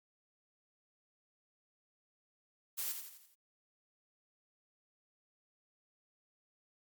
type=noise with echo; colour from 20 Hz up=blue; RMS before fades=-38 dBFS; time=2.77-2.93 s; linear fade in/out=20 ms; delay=85 ms; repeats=5; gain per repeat=-6 dB; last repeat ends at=3.355 s; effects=Opus 48 kbps